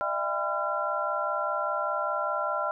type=tone cluster; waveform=sine; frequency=605 / 670 / 800 / 1009 / 1368 Hz; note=D#5 / E5 / G5 / B5 / F6; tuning=-49 / +28 / +35 / +37 / -36 cents; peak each=-32 / -35 / -35 / -34 / -30 dBFS; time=0.01-2.71 s; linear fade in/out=0 ms; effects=none